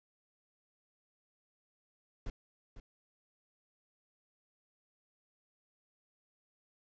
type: noise with echo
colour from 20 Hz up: brown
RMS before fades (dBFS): -38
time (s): 2.26-2.3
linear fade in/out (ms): 2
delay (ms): 500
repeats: 1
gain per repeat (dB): -11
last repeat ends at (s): 2.8
effects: resampled to 16000 Hz